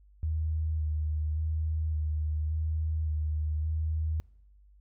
sine tone with vibrato, 77.78 Hz, D#2, in tune, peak -27 dBFS, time 0.23-4.2 s, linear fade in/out 0 ms, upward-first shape square, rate 0.88 Hz, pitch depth 21 cents each way, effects noise-tail reverb RT60 0.9 s tail -26 dB re dry + added 50 Hz sine -55 dBFS peak until 4.8 s

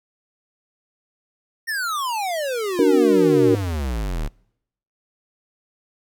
square exponential sweep, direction down, 1864.7 to 34.65 Hz, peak -23 dBFS, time 1.67-4.29 s, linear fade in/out 20 ms
sine chord, D augmented, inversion none, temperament equal, 293.7 / 370 / 466.2 Hz, D4 / F#4 / A#4, 0 / 0 / 0 cents, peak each -17 dBFS, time 2.79-3.55 s, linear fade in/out 2 ms
effects noise-tail reverb RT60 0.8 s tail -26 dB re dry

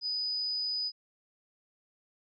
sine tone, 4978 Hz, D#8, in tune, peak -30 dBFS, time 0.01-0.92 s, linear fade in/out 50 ms, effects none

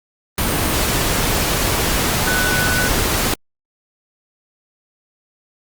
sine tone in noise, 1491 Hz, F#6, 13 cents sharp, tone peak -19 dBFS, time 2.27-2.88 s, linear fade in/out 2 ms, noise pink, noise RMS -18 dBFS, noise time 0.38-3.34 s, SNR -4 dB, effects Opus 32 kbps

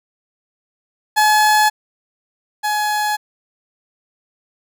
30% pulse tone pair in turn, 852 / 843.2 Hz, G#5 / G#5, +44 / +26 cents, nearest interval unison, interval 18 cents, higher first, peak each -8 / -14 dBFS, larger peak first, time 1.16-1.7 / 2.63-3.17 s, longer neither, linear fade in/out 20 ms, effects none

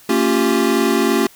square chord, G half-diminished seventh, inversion first, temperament equal with one note detuned, 227.4 / 277.2 / 349.2 / 392 Hz, Bb3 / Db4 / F4 / G4, -43 / 0 / 0 / 0 cents, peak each -20 dBFS, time 0.09-1.27 s, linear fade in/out 5 ms, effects white hiss -46 dBFS RMS until 1.35 s

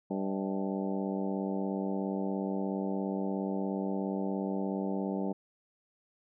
harmonic tone with a mistuned harmonic, 97 Hz, G2, 18 cents flat, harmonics 2 / 3 / 4 / 5 / 6 / 7 / 8 / 9, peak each -33 / -37 / -39 / -41 / -43 / -44 / -45 / -46 dBFS, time 0.1-5.33 s, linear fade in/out 10 ms, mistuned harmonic 7, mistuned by -85 cents, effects none

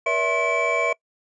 triangle tone cluster, 478.7 / 574 / 654 / 1066 / 2308 Hz, A#4 / D5 / E5 / C6 / D7, +46 / -40 / -14 / +32 / -31 cents, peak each -26 / -26 / -23 / -25 / -22 dBFS, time 0.06-0.93 s, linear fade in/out 5 ms, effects noise-tail reverb RT60 0.1 s tail -24 dB re dry + resampled to 22050 Hz

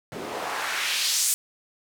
white noise with band-pass filter sweep, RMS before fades -27 dBFS, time 0.12-1.34 s, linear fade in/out 0 ms, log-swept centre 290 to 9000 Hz, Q 1.3, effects none

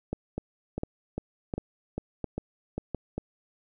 two click trains, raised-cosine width 2 ms, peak -17 / -18 dBFS, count 5 / 8, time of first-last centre 0.13-2.947 / 0.38-3.18 s, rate 1.42 / 2.5 Hz, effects none

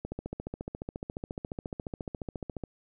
click train, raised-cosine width 2 ms, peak -22 dBFS, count 38, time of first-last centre 0.05-2.637 s, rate 14.3 Hz, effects none

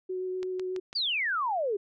sine tone with vibrato, 370 Hz, F#4, in tune, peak -30 dBFS, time 0.09-0.8 s, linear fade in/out 10 ms, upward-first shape sine, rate 8.1 Hz, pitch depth 10 cents each way
click train, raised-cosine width 0.2 ms, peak -25 dBFS, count 4, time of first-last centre 0.43-0.929 s, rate 6.01 Hz
sine exponential sweep, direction down, 4835 to 381.8 Hz, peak -26 dBFS, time 0.95-1.77 s, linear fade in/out 10 ms
effects none

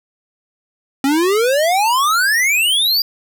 square exponential sweep, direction up, 265 to 4861 Hz, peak -13 dBFS, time 1.04-3.02 s, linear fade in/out 2 ms, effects none

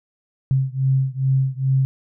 sine beating tone pair, 132.3 / 134.7 Hz, C3 / C#3, +20 / -49 cents, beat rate 2.4 Hz, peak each -19 / -20 dBFS, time 0.51-1.85 s, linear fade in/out 0 ms, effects none

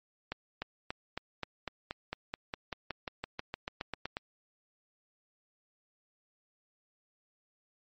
accelerating click train, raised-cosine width 0.3 ms, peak -19 dBFS, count 21, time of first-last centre 0.32-4.169 s, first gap 300 ms, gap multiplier 0.95, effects MP3 32 kbps

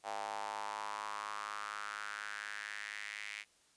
square tone with high-pass filter sweep, 52.1 Hz, G#1, 6 cents sharp, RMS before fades -43 dBFS, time 0.03-3.45 s, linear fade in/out 50 ms, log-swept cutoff 750 to 2200 Hz, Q 4.1, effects white hiss -69 dBFS RMS until 3.76 s + resampled to 22050 Hz

